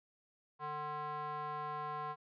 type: tone with band-pass filter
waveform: square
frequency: 150 Hz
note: D3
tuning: 37 cents sharp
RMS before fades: -41 dBFS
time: 0.59-2.16 s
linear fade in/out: 50 ms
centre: 1000 Hz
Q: 3.8
effects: resampled to 11025 Hz